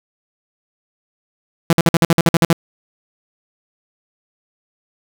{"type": "tone bursts", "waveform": "sawtooth", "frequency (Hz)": 167.4, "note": "E3", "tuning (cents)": 27, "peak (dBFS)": -5, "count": 11, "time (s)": [1.7, 2.528], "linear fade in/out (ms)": 0, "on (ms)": 28, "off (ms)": 52, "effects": []}